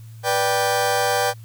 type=chord; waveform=sawtooth; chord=G major; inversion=first; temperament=just; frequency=490 / 588 / 784 Hz; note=B4 / D5 / G5; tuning=-14 / +2 / 0 cents; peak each=-19 / -20 / -17 dBFS; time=0.23-1.34 s; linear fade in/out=50 ms; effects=added 112 Hz sine -37 dBFS peak until 1.44 s + white hiss -55 dBFS RMS until 1.44 s